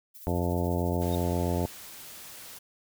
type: noise with tremolo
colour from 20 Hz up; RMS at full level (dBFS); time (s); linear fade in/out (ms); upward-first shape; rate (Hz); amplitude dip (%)
violet; -45; 0.14-1.25; 20; sine; 14; 50
type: harmonic tone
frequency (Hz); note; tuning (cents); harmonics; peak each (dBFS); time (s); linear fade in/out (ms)
87.6; F2; +6; 1 / 2 / 3 / 4 / 5 / 6 / 7 / 8 / 10; -29 / -32 / -34 / -35 / -36 / -37 / -37 / -38 / -39; 0.27-1.66; 0
type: noise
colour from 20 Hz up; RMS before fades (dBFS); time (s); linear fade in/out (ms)
white; -45; 1.01-2.59; 10
type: tone with exponential growth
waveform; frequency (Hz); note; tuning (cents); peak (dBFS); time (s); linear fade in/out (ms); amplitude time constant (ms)
triangle; 3699; A#7; -14; -35; 1.06-1.15; 1; 18
effects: none